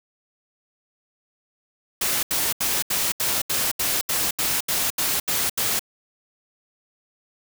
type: noise bursts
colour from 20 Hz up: white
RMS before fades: -23 dBFS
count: 13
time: 2.01-5.794 s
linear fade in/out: 5 ms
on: 220 ms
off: 77 ms
effects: none